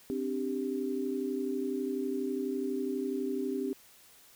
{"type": "chord", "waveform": "sine", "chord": "C suspended second", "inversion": "none", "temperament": "equal", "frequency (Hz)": [261.6, 293.7, 392], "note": ["C4", "D4", "G4"], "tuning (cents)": [0, 0, 0], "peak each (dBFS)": [-34, -37, -34], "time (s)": [0.1, 3.73], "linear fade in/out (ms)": 0, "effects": ["white hiss -58 dBFS RMS until 4.35 s"]}